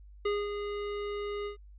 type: tone with ADSR envelope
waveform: square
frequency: 411 Hz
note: G#4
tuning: 18 cents flat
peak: -27 dBFS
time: 0.25-1.57 s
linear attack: 7 ms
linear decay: 220 ms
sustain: -7 dB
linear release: 110 ms
effects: added 50 Hz sine -49 dBFS peak until 1.78 s + resampled to 8000 Hz